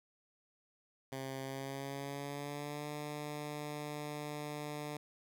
10% pulse tone with pitch glide, 133.9 to 148.57 Hz, C3 to D3, +40 to +20 cents, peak -32 dBFS, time 1.12-4.97 s, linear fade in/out 2 ms, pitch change +180 cents, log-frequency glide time 1.42-2.88 s, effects none

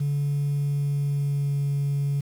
sine tone with pitch glide, 143.3 to 141.57 Hz, D3 to C#3, -42 to +37 cents, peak -20 dBFS, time 0-2.21 s, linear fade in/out 10 ms, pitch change -21 cents, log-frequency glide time 0.45-1.61 s, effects tanh soft clip ceiling -20 dBFS + 8-bit

